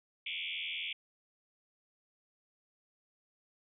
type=tone with frequency modulation; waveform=sine; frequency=2828 Hz; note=F7; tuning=21 cents sharp; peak=-36 dBFS; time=0.26-0.93 s; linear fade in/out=5 ms; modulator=84.6 Hz; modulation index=7.4; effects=none